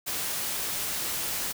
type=noise; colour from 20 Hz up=white; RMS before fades=-31 dBFS; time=0.06-1.53 s; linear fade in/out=20 ms; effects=none